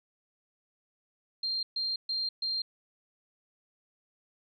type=tone bursts; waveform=sine; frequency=4186 Hz; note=C8; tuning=in tune; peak=-29 dBFS; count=4; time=1.43-2.62 s; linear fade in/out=5 ms; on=200 ms; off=130 ms; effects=none